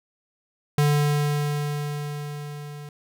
square tone with level ramp, 146.83 Hz, D3, in tune, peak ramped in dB -17 to -37 dBFS, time 0.78-2.89 s, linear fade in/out 2 ms, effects none

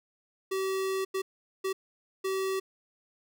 square tone bursts at uneven times, 383 Hz, G4, 40 cents flat, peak -29 dBFS, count 4, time 0.51-1.05 / 1.14-1.22 / 1.64-1.73 / 2.24-2.6 s, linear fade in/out 10 ms, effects none

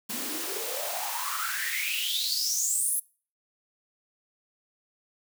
white noise with high-pass filter sweep, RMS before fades -30 dBFS, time 0.09-3 s, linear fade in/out 10 ms, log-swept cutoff 220 to 11000 Hz, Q 8.9, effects noise-tail reverb RT60 0.4 s tail -24 dB re dry

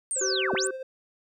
sine linear two-way sweep, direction down then up, 8980 to 140.4 to 8980 Hz, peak -26 dBFS, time 0.11-0.67 s, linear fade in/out 0 ms, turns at 0.54 s
triangle tone with tremolo, 523.3 Hz, C5, in tune, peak -30 dBFS, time 0.16-0.83 s, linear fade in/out 5 ms, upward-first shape sine, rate 14 Hz, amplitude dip 45%
harmonic tone, 381.9 Hz, G4, 45 cents flat, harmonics 1 / 3 / 4, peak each -28 / -43 / -33 dBFS, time 0.21-0.71 s, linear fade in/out 5 ms
effects none

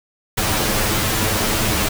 pink noise with comb filter, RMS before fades -19 dBFS, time 0.37-1.89 s, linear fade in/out 10 ms, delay 9.3 ms, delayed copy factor +0.85, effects none

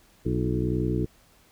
harmonic tone with a mistuned harmonic, 61.74 Hz, B1, in tune, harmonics 1 / 2 / 3 / 4 / 5 / 6 / 7, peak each -31 / -28 / -31 / -35 / -30 / -32 / -34 dBFS, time 0.25-1.06 s, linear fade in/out 10 ms, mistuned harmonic 6, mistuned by -53 cents, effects pink hiss -59 dBFS RMS until 1.51 s

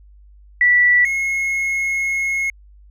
sine / triangle tone pair in turn, 1959 / 2168 Hz, B6 / C#7, -15 / -39 cents, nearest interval major second, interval 176 cents, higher second, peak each -10 / -16 dBFS, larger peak first, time 0.61-1.05 / 1.05-2.5 s, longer second, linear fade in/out 2 ms, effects added 50 Hz sine -43 dBFS peak until 2.9 s

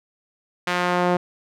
sawtooth tone with band-pass filter sweep, 178.1 Hz, F3, 34 cents sharp, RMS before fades -21 dBFS, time 0.67-1.17 s, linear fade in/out 5 ms, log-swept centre 2000 to 600 Hz, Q 0.83, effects none

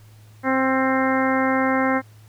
harmonic tone with a mistuned harmonic, 263.3 Hz, C4, 11 cents sharp, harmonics 1 / 2 / 3 / 4 / 5 / 6 / 7 / 8, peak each -21 / -24 / -26 / -27 / -28 / -29 / -29 / -30 dBFS, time 0.43-2.02 s, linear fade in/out 50 ms, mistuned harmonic 5, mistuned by +20 cents, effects added 107 Hz sine -45 dBFS peak until 2.28 s + pink hiss -56 dBFS RMS until 2.28 s

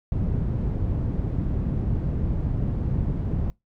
white low-pass noise, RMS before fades -25 dBFS, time 0.12-3.5 s, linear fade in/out 0 ms, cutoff 130 Hz, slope 12 dB/octave, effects noise-tail reverb RT60 0.2 s tail -25 dB re dry

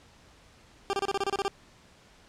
20% pulse tone bursts, 395.8 Hz, G4, 17 cents sharp, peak -21 dBFS, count 10, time 0.9-1.48 s, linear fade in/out 0 ms, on 31 ms, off 30 ms, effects pink hiss -57 dBFS RMS until 2.28 s + low-pass 7000 Hz 12 dB/octave

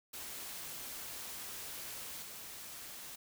white noise with level steps, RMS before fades -45 / -48 dBFS, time 0.13-3.16 s, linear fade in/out 10 ms, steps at 2.22 s, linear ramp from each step 5 ms, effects none

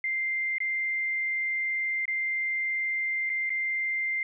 sine tone with dropouts, 2093 Hz, C7, in tune, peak -26 dBFS, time 0.04-4.23 s, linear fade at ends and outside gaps 2 ms, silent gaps 0.583-0.603 / 2.055-2.079 / 3.295-3.299 / 3.495-3.502 s, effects none

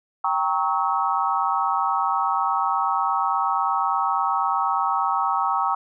sine chord, G diminished seventh, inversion none, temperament equal with one note detuned, 784 / 932.3 / 1108.7 / 1288.4 Hz, G5 / Bb5 / Db6 / Fb6, 0 / 0 / 0 / -40 cents, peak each -25 dBFS, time 0.24-5.75 s, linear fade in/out 5 ms, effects none

